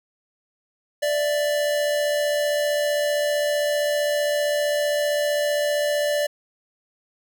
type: tone pair together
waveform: square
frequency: 587.3 / 662.7 Hz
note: D5 / E5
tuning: 0 / +9 cents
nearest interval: major second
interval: 209 cents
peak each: -21 / -32 dBFS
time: 1.02-6.27 s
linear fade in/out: 10 ms
effects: none